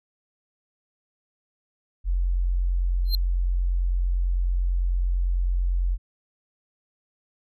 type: tone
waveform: sine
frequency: 44.5 Hz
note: F1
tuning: 33 cents sharp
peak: -20 dBFS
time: 2.04-5.98 s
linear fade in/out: 50 ms
type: tone with exponential growth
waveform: square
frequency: 4162 Hz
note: C8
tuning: 10 cents flat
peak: -21 dBFS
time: 3.05-3.15 s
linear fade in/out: 1 ms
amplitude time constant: 20 ms
effects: none